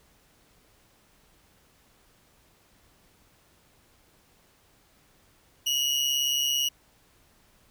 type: tone with amplitude modulation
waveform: 30% pulse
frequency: 2892 Hz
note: F#7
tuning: 40 cents flat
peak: -18 dBFS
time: 5.66-6.69 s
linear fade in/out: 10 ms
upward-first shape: sine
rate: 138 Hz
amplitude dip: 60%
effects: pink hiss -62 dBFS RMS until 7.7 s

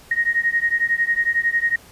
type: beating tone pair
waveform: sine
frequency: 1864.7 / 1875.7 Hz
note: A#6 / A#6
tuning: 0 / +10 cents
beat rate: 11 Hz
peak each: -20 dBFS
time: 0.11-1.76 s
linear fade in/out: 5 ms
effects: pink hiss -47 dBFS RMS until 1.91 s + resampled to 32000 Hz

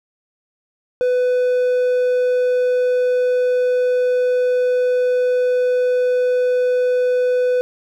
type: tone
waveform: triangle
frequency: 499 Hz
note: B4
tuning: 18 cents sharp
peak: -12 dBFS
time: 1.01-7.61 s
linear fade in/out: 0 ms
effects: none

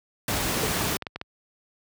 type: noise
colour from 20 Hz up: pink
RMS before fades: -26 dBFS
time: 0.28-0.97 s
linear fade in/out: 2 ms
type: tone with exponential decay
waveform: sine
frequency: 439.3 Hz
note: A4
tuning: 3 cents flat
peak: -20 dBFS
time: 0.63-0.71 s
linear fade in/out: 5 ms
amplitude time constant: 16 ms
type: clicks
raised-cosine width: 0.3 ms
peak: -16 dBFS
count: 6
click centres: 0.738 / 0.768 / 1.023 / 1.068 / 1.16 / 1.214 s
effects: high-pass 60 Hz 12 dB/octave

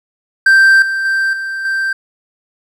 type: tone with level steps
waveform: triangle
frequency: 1568 Hz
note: G6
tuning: in tune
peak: -3 / -13 / -10 / -17 / -12 dBFS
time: 0.46-1.93 s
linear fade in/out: 5 ms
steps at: 0.82 / 1.05 / 1.33 / 1.65 s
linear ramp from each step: 2 ms
effects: none

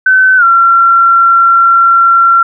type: tone with pitch glide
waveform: sine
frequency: 1523 to 1364.7 Hz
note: F#6 to F6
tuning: +50 to -40 cents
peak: -3 dBFS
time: 0.06-2.43 s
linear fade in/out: 5 ms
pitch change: -190 cents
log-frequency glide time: 0.37-0.44 s
effects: none

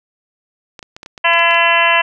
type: clicks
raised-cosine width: 0.2 ms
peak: -16 dBFS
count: 10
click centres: 0.792 / 0.828 / 0.965 / 1.031 / 1.061 / 1.178 / 1.336 / 1.393 / 1.51 / 1.545 s
type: harmonic tone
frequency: 337.6 Hz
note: E4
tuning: 41 cents sharp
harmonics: 2 / 3 / 4 / 5 / 6 / 7 / 8 / 9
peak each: -18 / -15 / -25 / -17 / -18 / -23 / -15 / -21 dBFS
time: 1.24-2.02 s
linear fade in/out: 10 ms
effects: none

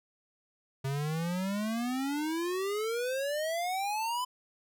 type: exponential sweep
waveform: square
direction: up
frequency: 133 to 1016 Hz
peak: -31 dBFS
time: 0.84-4.25 s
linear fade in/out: 10 ms
effects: none

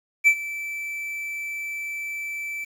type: tone with ADSR envelope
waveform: triangle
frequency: 2323 Hz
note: D7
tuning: 20 cents flat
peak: -9 dBFS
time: 0.24-2.65 s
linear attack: 32 ms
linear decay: 71 ms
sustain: -18 dB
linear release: 14 ms
effects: 8-bit

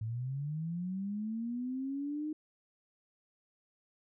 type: linear sweep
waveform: sine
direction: up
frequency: 107 to 310 Hz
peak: -34 dBFS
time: 0.01-2.33 s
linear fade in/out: 5 ms
effects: none

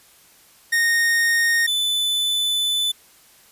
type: tone pair in turn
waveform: 45% pulse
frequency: 1851 / 3502 Hz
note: A#6 / A7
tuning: -13 / -9 cents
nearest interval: major seventh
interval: 1104 cents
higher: second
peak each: -16 / -19 dBFS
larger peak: first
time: 0.72-1.67 / 1.67-2.92 s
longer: second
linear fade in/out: 10 ms
effects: white hiss -52 dBFS RMS until 3.51 s + resampled to 32000 Hz

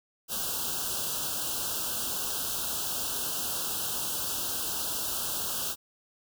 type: band-stop noise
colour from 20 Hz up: white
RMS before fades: -32 dBFS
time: 0.28-5.76 s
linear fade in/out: 50 ms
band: 1600 to 2700 Hz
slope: 96 dB/octave
effects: none

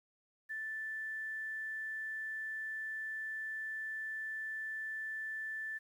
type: tone with quantisation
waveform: sine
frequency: 1760 Hz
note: A6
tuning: in tune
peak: -38 dBFS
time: 0.49-5.79 s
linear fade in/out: 20 ms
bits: 11
effects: none

